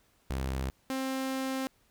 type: tone pair in turn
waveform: sawtooth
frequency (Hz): 66 / 264.6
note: C2 / C4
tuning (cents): +16 / +20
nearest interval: 2 octaves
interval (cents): 2404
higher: second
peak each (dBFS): -27 / -27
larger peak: neither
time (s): 0.3-0.7 / 0.9-1.67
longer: second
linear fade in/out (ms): 0
effects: pink hiss -68 dBFS RMS until 1.9 s